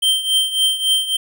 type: tone with tremolo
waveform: square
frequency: 3136 Hz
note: G7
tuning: in tune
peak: -12 dBFS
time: 0.02-1.17 s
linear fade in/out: 10 ms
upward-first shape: triangle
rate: 3.6 Hz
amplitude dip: 80%
effects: none